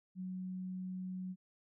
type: tone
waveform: sine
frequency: 185 Hz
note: F#3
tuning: in tune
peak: -39 dBFS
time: 0.15-1.36 s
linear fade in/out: 50 ms
effects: none